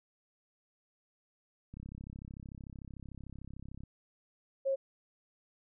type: click train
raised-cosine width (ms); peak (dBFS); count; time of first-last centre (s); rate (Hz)
5; -34; 71; 1.74-3.836; 33.4
type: tone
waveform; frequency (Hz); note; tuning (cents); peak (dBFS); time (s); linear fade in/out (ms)
sine; 541; C#5; -42; -28; 4.65-4.76; 20
effects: none